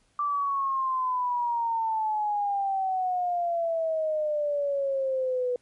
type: exponential sweep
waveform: sine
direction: down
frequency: 1174.7 to 490.9 Hz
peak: -24 dBFS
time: 0.19-5.56 s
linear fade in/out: 2 ms
effects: pink hiss -67 dBFS RMS until 5.61 s + MP3 48 kbps